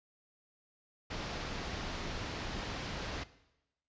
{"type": "low-pass noise", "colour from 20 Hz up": "pink", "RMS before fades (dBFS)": -40, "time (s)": [1.1, 3.24], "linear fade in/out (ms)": 10, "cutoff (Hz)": 5500, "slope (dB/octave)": 24, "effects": ["noise-tail reverb RT60 0.9 s tail -17 dB re dry", "resampled to 16000 Hz"]}